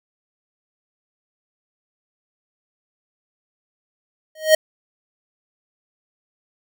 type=tone with exponential growth; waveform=square; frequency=626 Hz; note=D#5; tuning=10 cents sharp; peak=-7 dBFS; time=4.35-4.55 s; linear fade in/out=5 ms; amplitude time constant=42 ms; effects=none